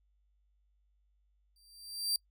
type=tone with exponential growth; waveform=sawtooth; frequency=4699 Hz; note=D8; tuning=in tune; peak=-24 dBFS; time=1.56-2.16 s; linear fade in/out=2 ms; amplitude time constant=130 ms; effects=noise-tail reverb RT60 0.1 s tail -25 dB re dry + added 50 Hz sine -69 dBFS peak until 2.3 s